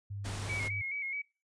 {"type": "tone", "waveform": "sine", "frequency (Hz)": 100.3, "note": "G2", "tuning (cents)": 40, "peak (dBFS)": -37, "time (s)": [0.1, 0.82], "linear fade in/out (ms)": 10}
{"type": "noise", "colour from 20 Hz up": "pink", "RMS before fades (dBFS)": -41, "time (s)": [0.24, 0.69], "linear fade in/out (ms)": 20}
{"type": "tone with vibrato", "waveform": "sine", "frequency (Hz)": 2217, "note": "C#7", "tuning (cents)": 0, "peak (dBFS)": -34, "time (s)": [0.49, 1.22], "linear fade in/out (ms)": 10, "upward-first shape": "square", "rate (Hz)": 4.7, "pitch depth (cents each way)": 46}
{"effects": ["noise-tail reverb RT60 0.3 s tail -21 dB re dry", "resampled to 22050 Hz"]}